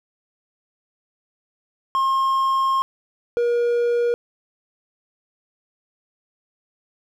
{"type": "tone pair in turn", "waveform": "triangle", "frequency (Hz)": [1070, 476.6], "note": ["C6", "A#4"], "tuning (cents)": [38, 38], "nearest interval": "octave + major second", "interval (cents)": 1400, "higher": "first", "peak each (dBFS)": -15, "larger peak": "neither", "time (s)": [[1.95, 2.82], [3.37, 4.14]], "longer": "first", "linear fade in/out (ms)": 0, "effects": []}